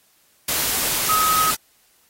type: tone in noise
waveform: sine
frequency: 1270 Hz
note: D#6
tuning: 35 cents sharp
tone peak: -17 dBFS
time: 1.09-1.51 s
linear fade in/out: 5 ms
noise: white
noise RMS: -22 dBFS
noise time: 0.48-1.55 s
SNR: +2 dB
effects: white hiss -59 dBFS RMS until 2.09 s + AAC 48 kbps